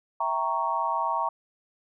sine chord, E diminished seventh, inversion none, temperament equal, 659.3 / 784 / 932.3 / 1108.7 Hz, E5 / G5 / Bb5 / Db6, 0 / 0 / 0 / 0 cents, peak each -33 / -33 / -27 / -29 dBFS, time 0.2-1.29 s, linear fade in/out 5 ms, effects none

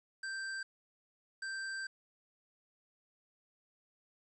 square tone bursts at uneven times, 1568 Hz, G6, in tune, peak -39 dBFS, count 2, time 0.23-0.63 / 1.42-1.87 s, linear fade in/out 5 ms, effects resampled to 22050 Hz + 11-bit

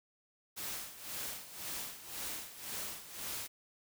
white noise with tremolo, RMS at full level -40 dBFS, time 0.56-3.48 s, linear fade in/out 20 ms, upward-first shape sine, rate 1.9 Hz, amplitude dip 75%, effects none

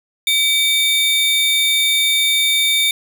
45% pulse tone pair together, 2290 / 3633 Hz, D7 / A#7, -44 / -45 cents, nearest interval minor sixth, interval 799 cents, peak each -18 / -15 dBFS, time 0.27-2.91 s, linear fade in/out 2 ms, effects none

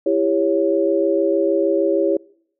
sine chord, C# diminished, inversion first, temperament just, 332.6 / 399.1 / 554.4 Hz, E4 / G4 / C#5, +16 / +31 / 0 cents, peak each -19 dBFS, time 0.06-2.17 s, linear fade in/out 5 ms, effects noise-tail reverb RT60 0.7 s tail -25 dB re dry

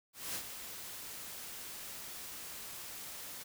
white noise with ADSR envelope, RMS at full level -38 dBFS, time 0.13-3.44 s, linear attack 220 ms, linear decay 70 ms, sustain -8 dB, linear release 19 ms, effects none

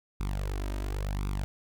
sawtooth tone with flanger, 49 Hz, G1, in tune, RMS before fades -32 dBFS, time 0.2-1.44 s, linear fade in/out 0 ms, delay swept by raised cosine 0.82 to 3.22 ms, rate 0.94 Hz, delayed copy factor +0.85, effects none

